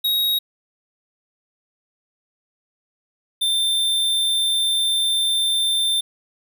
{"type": "tone pair in turn", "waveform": "square", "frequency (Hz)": [3789, 3576], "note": ["A#7", "A7"], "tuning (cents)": [27, 27], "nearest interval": "minor second", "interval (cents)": 100, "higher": "first", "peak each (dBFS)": -18, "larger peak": "neither", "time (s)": [[0.04, 0.39], [3.41, 6.01]], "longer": "second", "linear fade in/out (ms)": 10, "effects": []}